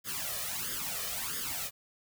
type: noise with flanger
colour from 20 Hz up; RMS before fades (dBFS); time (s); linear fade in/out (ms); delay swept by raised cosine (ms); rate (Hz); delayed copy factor
white; -36; 0.04-1.71; 50; 0.59 to 1.69; 1.5; +0.8
effects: none